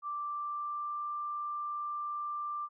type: tone with pitch glide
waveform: sine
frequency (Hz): 1174.7 to 1182.9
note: D6 to D6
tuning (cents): 0 to +12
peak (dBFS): -34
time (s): 0.02-2.69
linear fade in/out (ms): 50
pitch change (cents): +12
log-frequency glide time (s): 0.23-1.07
effects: none